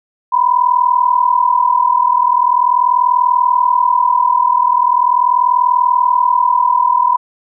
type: tone pair together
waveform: sine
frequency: 970 / 1010.4 Hz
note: B5 / B5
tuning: -31 / +39 cents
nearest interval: minor second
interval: 70 cents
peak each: -12 dBFS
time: 0.32-7.17 s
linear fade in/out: 10 ms
effects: none